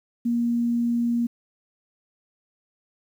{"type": "tone", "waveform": "sine", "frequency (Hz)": 236.5, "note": "A#3", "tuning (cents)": 25, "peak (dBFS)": -20, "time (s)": [0.25, 1.27], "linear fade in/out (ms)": 10, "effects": ["9-bit"]}